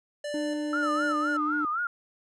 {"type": "tone with tremolo", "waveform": "square", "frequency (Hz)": 587.3, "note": "D5", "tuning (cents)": 0, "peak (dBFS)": -32, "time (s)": [0.24, 1.37], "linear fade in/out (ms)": 5, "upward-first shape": "square", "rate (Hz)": 1.7, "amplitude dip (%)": 40}
{"type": "tone", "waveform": "triangle", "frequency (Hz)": 300.3, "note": "D4", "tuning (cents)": 39, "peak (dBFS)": -27, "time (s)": [0.34, 1.65], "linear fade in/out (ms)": 2}
{"type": "tone with vibrato", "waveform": "sine", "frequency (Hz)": 1318.5, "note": "E6", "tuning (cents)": 0, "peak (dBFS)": -26, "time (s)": [0.73, 1.87], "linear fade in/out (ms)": 2, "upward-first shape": "sine", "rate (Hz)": 3.9, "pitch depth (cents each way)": 160}
{"effects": ["resampled to 22050 Hz"]}